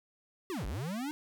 square linear two-way sweep, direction down then up, 403 to 38.89 to 310.5 Hz, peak -35 dBFS, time 0.5-1.11 s, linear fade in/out 0 ms, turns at 0.66 s, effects 11-bit

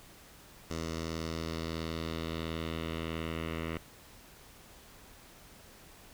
10% pulse tone with low-pass filter sweep, 81.5 Hz, E2, 19 cents flat, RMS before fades -37 dBFS, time 0.7-3.78 s, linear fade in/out 5 ms, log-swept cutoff 6300 to 2500 Hz, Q 2.2, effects pink hiss -55 dBFS RMS until 6.13 s

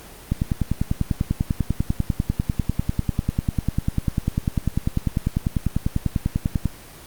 click train, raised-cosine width 5 ms, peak -7 dBFS, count 65, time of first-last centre 0.32-6.657 s, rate 10.1 Hz, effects pink hiss -42 dBFS RMS until 7.06 s + Opus 24 kbps

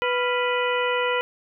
harmonic tone with a mistuned harmonic, 493.9 Hz, B4, in tune, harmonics 1 / 2 / 3 / 4 / 5 / 6, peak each -24 / -27 / -29 / -30 / -31 / -32 dBFS, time 0.02-1.21 s, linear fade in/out 0 ms, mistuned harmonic 3, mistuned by -110 cents, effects none

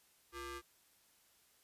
sawtooth ring-modulated tone, 416.6 Hz, G#4, 5 cents sharp, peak -37 dBFS, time 0.32-0.62 s, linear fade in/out 50 ms, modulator 767 Hz, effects white hiss -70 dBFS RMS until 1.63 s + resampled to 32000 Hz

